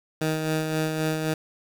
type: tone with tremolo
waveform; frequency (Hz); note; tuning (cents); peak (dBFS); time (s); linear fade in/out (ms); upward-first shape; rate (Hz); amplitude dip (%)
15% pulse; 157; D#3; +16; -16; 0.21-1.34; 5; sine; 3.8; 40
effects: 8-bit